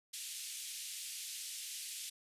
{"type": "band-pass noise", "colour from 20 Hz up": "white", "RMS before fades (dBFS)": -45, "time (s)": [0.13, 2.1], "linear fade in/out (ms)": 10, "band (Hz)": [2500, 11000], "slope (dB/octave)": 24, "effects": ["resampled to 32000 Hz"]}